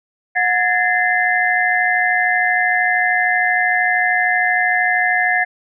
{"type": "tone cluster", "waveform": "sine", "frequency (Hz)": [727, 1683, 1796, 2067], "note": ["F#5", "G#6", "A6", "C7"], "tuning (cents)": [-31, 23, 35, -22], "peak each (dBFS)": -19, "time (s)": [0.35, 5.45], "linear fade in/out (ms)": 20, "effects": []}